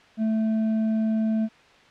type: tone with hard clipping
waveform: sine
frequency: 220 Hz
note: A3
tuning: in tune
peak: -22 dBFS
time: 0.17-1.49 s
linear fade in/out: 50 ms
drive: 4 dB
effects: white hiss -53 dBFS RMS until 1.9 s + low-pass 3000 Hz 12 dB/octave